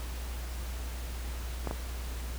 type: clicks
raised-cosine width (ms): 1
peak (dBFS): -19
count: 2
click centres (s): 1.673 / 1.711
effects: added 60 Hz sine -35 dBFS peak until 2.38 s + pink hiss -45 dBFS RMS until 2.38 s